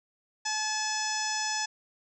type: harmonic tone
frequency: 860 Hz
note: A5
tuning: 40 cents flat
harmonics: 1 / 2 / 3 / 4 / 5 / 6 / 7 / 8 / 9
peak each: -34 / -35 / -40 / -42 / -46 / -34 / -36 / -39 / -45 dBFS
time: 0.45-1.66 s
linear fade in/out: 10 ms
effects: none